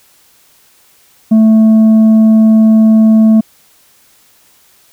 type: tone with tanh clipping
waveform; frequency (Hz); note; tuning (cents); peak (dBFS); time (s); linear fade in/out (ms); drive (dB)
sine; 220; A3; 0; -4; 1.31-3.41; 10; 4
effects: white hiss -48 dBFS RMS until 4.92 s